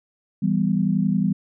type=chord; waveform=sine; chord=E minor; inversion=none; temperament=equal; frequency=164.81 / 196 / 246.9 Hz; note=E3 / G3 / B3; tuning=0 / 0 / 0 cents; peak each=-23 / -20 / -25 dBFS; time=0.42-1.33 s; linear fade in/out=10 ms; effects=none